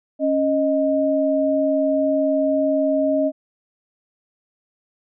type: tone pair together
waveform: sine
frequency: 275.8 / 622.3 Hz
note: C#4 / D#5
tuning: -9 / 0 cents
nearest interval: octave + major second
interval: 1409 cents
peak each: -20 / -18 dBFS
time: 0.19-3.32 s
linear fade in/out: 50 ms
effects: none